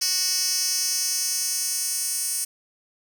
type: tone with high-pass filter sweep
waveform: 10% pulse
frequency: 370 Hz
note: F#4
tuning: in tune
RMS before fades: -25 dBFS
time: 0.01-2.45 s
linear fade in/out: 10 ms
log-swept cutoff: 5200 to 8000 Hz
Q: 2.2
effects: none